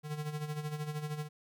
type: tone with tremolo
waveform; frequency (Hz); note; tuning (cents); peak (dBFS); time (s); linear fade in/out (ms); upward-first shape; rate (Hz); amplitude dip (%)
square; 150.7; D3; +45; -34; 0.03-1.29; 50; sine; 13; 65
effects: none